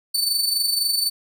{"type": "tone with amplitude modulation", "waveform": "sawtooth", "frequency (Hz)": 4518, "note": "C#8", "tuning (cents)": 32, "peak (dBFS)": -14, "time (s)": [0.14, 1.1], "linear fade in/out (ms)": 10, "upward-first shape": "sine", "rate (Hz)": 23.9, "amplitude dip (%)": 55, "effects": []}